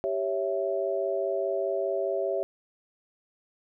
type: chord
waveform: sine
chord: C# diminished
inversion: second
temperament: equal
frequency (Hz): 392 / 554.4 / 659.3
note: G4 / C#5 / E5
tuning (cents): 0 / 0 / 0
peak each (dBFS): -30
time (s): 0.04-2.43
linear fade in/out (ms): 0
effects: none